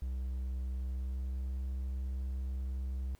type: tone with pitch glide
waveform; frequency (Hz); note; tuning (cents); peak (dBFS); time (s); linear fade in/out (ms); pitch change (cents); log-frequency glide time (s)
triangle; 64 to 65.16; C2 to C2; -38 to -7; -32; 0.02-3.15; 0; +31; 0.68-1.59
effects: pink hiss -68 dBFS RMS until 3.19 s